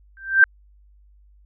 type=tone with exponential growth; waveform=sine; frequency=1568 Hz; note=G6; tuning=in tune; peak=-5 dBFS; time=0.17-0.44 s; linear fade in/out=1 ms; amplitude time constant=58 ms; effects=added 50 Hz sine -50 dBFS peak until 1.45 s